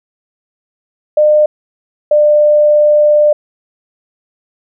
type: tone pair in turn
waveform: sine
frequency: 604 / 597.1 Hz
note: D5 / D5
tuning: +48 / +29 cents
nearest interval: unison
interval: 19 cents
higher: first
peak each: -5 dBFS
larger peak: neither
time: 1.17-1.46 / 2.11-3.33 s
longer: second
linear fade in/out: 5 ms
effects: none